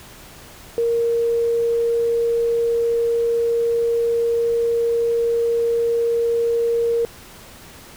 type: tone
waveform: sine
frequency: 466.2 Hz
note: A#4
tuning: in tune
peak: -16 dBFS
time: 0.78-7.05 s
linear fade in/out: 0 ms
effects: pink hiss -42 dBFS RMS until 7.96 s